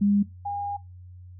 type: tone pair in turn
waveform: sine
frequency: 202.7 / 810.8 Hz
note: G#3 / G#5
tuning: -42 / -42 cents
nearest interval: 2 octaves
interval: 2400 cents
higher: second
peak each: -18 / -27 dBFS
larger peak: first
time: 0.01-0.23 / 0.45-0.77 s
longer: second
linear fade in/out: 10 ms
effects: noise-tail reverb RT60 0.2 s tail -18 dB re dry + added 90 Hz sine -42 dBFS peak until 1.39 s